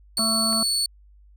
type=tone; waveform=30% pulse; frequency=4435 Hz; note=C#8; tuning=in tune; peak=-18 dBFS; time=0.17-0.86 s; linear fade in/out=2 ms
type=clicks; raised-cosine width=0.5 ms; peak=-23 dBFS; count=2; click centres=0.182 / 0.528 s
type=harmonic tone; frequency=222.7 Hz; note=A3; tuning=21 cents sharp; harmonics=1 / 3 / 5 / 6; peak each=-26 / -31 / -33 / -34 dBFS; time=0.19-0.63 s; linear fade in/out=2 ms
effects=added 50 Hz sine -49 dBFS peak until 1.36 s